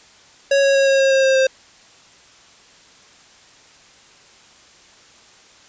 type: tone with pitch steps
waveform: square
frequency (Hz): 554.4 / 550.6 / 546.8 / 543 / 539.2 / 535.5 / 531.8 / 528.1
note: C#5 / C#5 / C#5 / C#5 / C#5 / C5 / C5 / C5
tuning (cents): 0 / -12 / -24 / -36 / -48 / +40 / +28 / +16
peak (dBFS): -13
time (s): 0.51-1.47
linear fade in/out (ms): 5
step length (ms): 120
effects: white hiss -48 dBFS RMS until 5.68 s + resampled to 16000 Hz